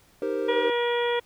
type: chord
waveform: triangle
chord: C minor seventh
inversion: first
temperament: equal with one note detuned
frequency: 311.1 / 393.1 / 466.2 / 523.3 Hz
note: Eb4 / G4 / Bb4 / C5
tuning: 0 / +5 / 0 / 0 cents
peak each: -31 / -28 / -27 / -30 dBFS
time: 0.22-0.7 s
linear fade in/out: 2 ms
type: harmonic tone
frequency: 478.2 Hz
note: A#4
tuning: 44 cents sharp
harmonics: 1 / 2 / 3 / 4 / 5 / 6 / 7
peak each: -24 / -30 / -36 / -33 / -37 / -44 / -34 dBFS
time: 0.48-1.2 s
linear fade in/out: 10 ms
effects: pink hiss -59 dBFS RMS until 1.25 s